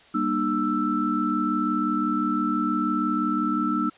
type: tone cluster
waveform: sine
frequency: 198.2 / 237.5 / 303.4 / 1325 Hz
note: G3 / A#3 / D#4 / E6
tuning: +19 / +33 / -44 / +9 cents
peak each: -30 / -27 / -26 / -26 dBFS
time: 0.14-3.9 s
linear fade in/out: 10 ms
effects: white hiss -53 dBFS RMS until 3.97 s + resampled to 8000 Hz